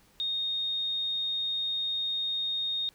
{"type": "tone", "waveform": "sine", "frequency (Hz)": 3700, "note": "A#7", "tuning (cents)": -14, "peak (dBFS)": -28, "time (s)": [0.2, 2.89], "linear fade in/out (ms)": 0, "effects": ["pink hiss -62 dBFS RMS until 2.94 s"]}